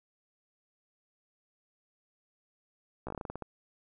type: slowing click train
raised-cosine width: 1 ms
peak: -24 dBFS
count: 11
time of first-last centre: 3.07-3.423 s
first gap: 15 ms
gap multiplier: 1.18
effects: none